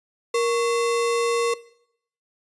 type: tone with sample-and-hold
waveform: sine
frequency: 468.8 Hz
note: A#4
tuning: 10 cents sharp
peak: -18 dBFS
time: 0.34-1.54 s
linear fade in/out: 5 ms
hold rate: 1575 Hz
effects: noise-tail reverb RT60 0.7 s tail -20 dB re dry + resampled to 24000 Hz